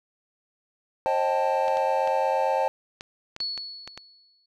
triangle chord, A half-diminished seventh, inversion first, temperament equal with one note detuned, 533.6 / 622.3 / 784 / 880 Hz, C5 / Eb5 / G5 / A5, +34 / 0 / 0 / 0 cents, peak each -24 / -27 / -26 / -24 dBFS, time 1.06-2.68 s, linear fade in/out 0 ms
clicks, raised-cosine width 0.2 ms, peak -20 dBFS, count 9, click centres 1.681 / 1.771 / 2.075 / 3.009 / 3.364 / 3.404 / 3.577 / 3.876 / 3.976 s
sine tone with exponential decay, 4400 Hz, C#8, 14 cents flat, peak -25 dBFS, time 3.4-4.46 s, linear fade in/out 5 ms, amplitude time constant 230 ms
effects none

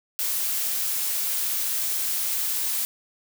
blue noise, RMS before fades -26 dBFS, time 0.19-2.85 s, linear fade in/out 0 ms, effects none

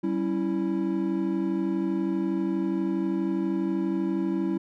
triangle chord, C# diminished, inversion second, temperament equal with one note detuned, 192.85 / 277.2 / 329.6 Hz, G3 / C#4 / E4, -28 / 0 / 0 cents, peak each -27 / -29 / -25 dBFS, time 0.03-4.58 s, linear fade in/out 10 ms, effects none

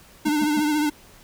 square tone with vibrato, 300.4 Hz, D4, 39 cents sharp, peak -20 dBFS, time 0.25-0.9 s, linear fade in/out 10 ms, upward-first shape triangle, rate 14 Hz, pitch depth 52 cents each way
triangle tone bursts, 220 Hz, A3, in tune, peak -21 dBFS, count 3, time 0.26-0.599 s, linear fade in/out 5 ms, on 33 ms, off 120 ms
effects pink hiss -50 dBFS RMS until 1.23 s

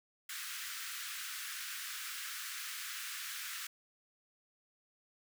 pink high-pass noise, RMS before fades -43 dBFS, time 0.29-3.67 s, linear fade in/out 5 ms, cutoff 1300 Hz, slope 48 dB/octave, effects none

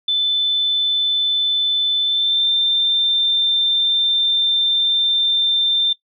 sine tone with pitch glide, 3520 to 3579 Hz, A7 to A7, 0 to +29 cents, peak -14 dBFS, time 0.08-5.93 s, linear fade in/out 5 ms, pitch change +29 cents, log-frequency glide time 2-2.5 s, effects noise-tail reverb RT60 0.1 s tail -17 dB re dry

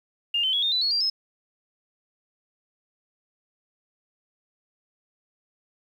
sine tone with pitch steps, 2817 / 3072 / 3350 / 3653 / 3984 / 4344 / 4738 / 5166 Hz, F7 / G7 / G#7 / A#7 / B7 / C#8 / D8 / E8, +14 / -36 / +14 / -36 / +14 / -36 / +14 / -36 cents, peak -21 dBFS, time 0.34-1.1 s, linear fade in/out 5 ms, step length 95 ms, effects 9-bit

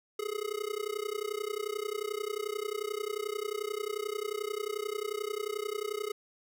square tone with amplitude modulation, 421.1 Hz, G#4, 24 cents sharp, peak -30 dBFS, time 0.19-6.12 s, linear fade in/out 5 ms, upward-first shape sine, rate 31.3 Hz, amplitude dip 95%, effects none

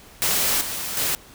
white noise with level steps, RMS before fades -21 / -29 / -23 dBFS, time 0.22-1.15 s, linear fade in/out 0 ms, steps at 0.61 / 0.97 s, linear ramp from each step 2 ms, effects pink hiss -47 dBFS RMS until 1.34 s

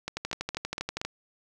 two click trains, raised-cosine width 0.2 ms, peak -14 / -15 dBFS, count 12 / 5, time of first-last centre 0.17-1.05 / 0.08-1.015 s, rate 12.5 / 4.28 Hz, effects none

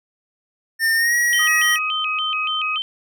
square tone with pitch glide, 1810 to 1908.8 Hz, A6 to A#6, +48 to +41 cents, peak -16 dBFS, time 0.79-1.79 s, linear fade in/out 50 ms, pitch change +93 cents, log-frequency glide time 0.95-1.15 s
sine tone with vibrato, 2806 Hz, F7, 8 cents sharp, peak -21 dBFS, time 1.33-2.82 s, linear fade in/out 0 ms, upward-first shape square, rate 3.5 Hz, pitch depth 170 cents each way
sine tone, 1247 Hz, D#6, 3 cents sharp, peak -24 dBFS, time 1.39-2.78 s, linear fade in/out 5 ms
effects none

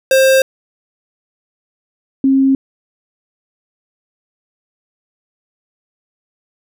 square / sine tone pair in turn, 530 / 268.9 Hz, C5 / C4, +22 / +47 cents, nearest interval octave, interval 1175 cents, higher first, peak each -8 dBFS, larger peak neither, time 0.11-0.42 / 2.24-2.55 s, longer neither, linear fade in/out 2 ms, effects none

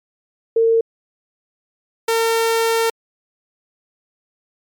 sine / sawtooth tone pair in turn, 455 / 455 Hz, A#4 / A#4, -42 / -42 cents, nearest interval unison, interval 0 cents, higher neither, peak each -11 dBFS, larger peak neither, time 0.56-0.81 / 2.08-2.9 s, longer second, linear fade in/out 5 ms, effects MP3 96 kbps

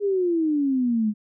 sine exponential sweep, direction down, 415.3 to 206.4 Hz, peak -19 dBFS, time 0-1.14 s, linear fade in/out 50 ms, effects none

